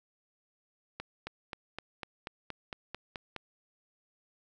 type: accelerating click train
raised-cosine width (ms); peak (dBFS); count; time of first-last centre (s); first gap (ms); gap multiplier
0.3; -22; 11; 1-3.363; 270; 0.97
effects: none